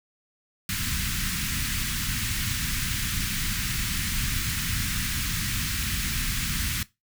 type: band-stop noise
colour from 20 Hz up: pink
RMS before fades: -28 dBFS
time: 0.69-6.83 s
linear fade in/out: 2 ms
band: 220 to 1500 Hz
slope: 24 dB/octave
effects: noise-tail reverb RT60 0.2 s tail -18 dB re dry